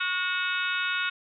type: harmonic tone with a mistuned harmonic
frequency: 370 Hz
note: F#4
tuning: in tune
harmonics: 3 / 4 / 5 / 6 / 7 / 8 / 9 / 10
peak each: -36 / -28 / -40 / -37 / -33 / -38 / -43 / -35 dBFS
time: 0-1.1 s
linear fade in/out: 10 ms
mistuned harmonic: 4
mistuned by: -42 cents
effects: none